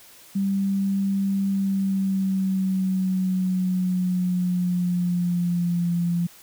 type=tone with pitch glide; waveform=sine; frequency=196 to 172.61 Hz; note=G3 to F3; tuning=0 to -20 cents; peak=-20 dBFS; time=0.35-6.27 s; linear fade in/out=10 ms; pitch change=-220 cents; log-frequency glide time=1.48-5.92 s; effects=white hiss -49 dBFS RMS until 6.42 s